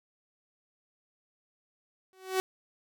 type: tone with exponential growth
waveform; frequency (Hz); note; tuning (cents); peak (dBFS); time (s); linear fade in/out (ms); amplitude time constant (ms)
sawtooth; 376.5; F#4; +30; -19; 2.13-2.4; 0; 58
effects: none